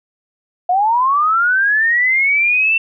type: linear sweep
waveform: sine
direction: up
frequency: 701 to 2700 Hz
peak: -11 dBFS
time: 0.69-2.78 s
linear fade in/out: 5 ms
effects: none